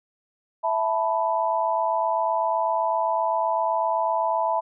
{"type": "chord", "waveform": "sine", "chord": "E suspended fourth", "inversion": "none", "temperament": "equal", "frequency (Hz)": [659.3, 880, 987.8], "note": ["E5", "A5", "B5"], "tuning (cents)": [0, 0, 0], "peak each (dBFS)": -25, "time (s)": [0.63, 4.61], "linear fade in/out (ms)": 20, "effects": []}